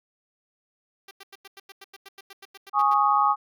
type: tone bursts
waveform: 5% pulse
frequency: 392 Hz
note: G4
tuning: in tune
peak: -31 dBFS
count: 16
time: 1.08-2.941 s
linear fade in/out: 5 ms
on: 31 ms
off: 91 ms
type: chord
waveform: sine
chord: Ab suspended fourth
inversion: none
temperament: just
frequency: 830.6 / 1107.5 / 1245.9 Hz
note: Ab5 / Db6 / Eb6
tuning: 0 / -2 / +2 cents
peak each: -22 dBFS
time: 2.73-3.36 s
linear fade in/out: 50 ms
effects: none